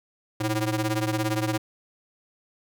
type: ring-modulated tone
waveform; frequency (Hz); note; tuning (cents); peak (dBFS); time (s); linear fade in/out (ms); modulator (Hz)
sawtooth; 217.3; A3; -21; -17; 0.4-1.58; 10; 100
effects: none